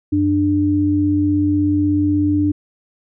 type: tone pair together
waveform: sine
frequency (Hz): 93.45 / 296.7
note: F#2 / D4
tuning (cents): +18 / +18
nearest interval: octave + minor sixth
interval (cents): 2000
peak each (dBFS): -20 / -14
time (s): 0.12-2.52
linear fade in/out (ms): 10
effects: none